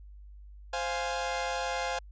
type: chord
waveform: sawtooth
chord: F minor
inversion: second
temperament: equal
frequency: 523.3 / 698.5 / 830.6 Hz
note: C5 / F5 / Ab5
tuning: 0 / 0 / 0 cents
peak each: -31 dBFS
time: 0.73-1.99 s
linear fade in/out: 5 ms
effects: added 50 Hz sine -46 dBFS peak until 2.11 s + resampled to 16000 Hz